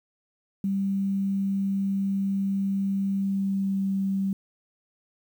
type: tone with pitch glide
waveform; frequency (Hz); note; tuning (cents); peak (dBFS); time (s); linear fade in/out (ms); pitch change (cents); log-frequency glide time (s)
sine; 196 to 194.42; G3 to G3; 0 to -14; -23; 0.64-4.33; 2; -14; 3.21-3.9
effects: 9-bit